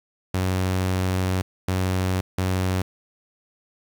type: tone bursts at uneven times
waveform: sawtooth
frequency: 93 Hz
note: F#2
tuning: 9 cents sharp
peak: -17 dBFS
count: 3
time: 0.34-1.42 / 1.68-2.21 / 2.38-2.82 s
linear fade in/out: 5 ms
effects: 8-bit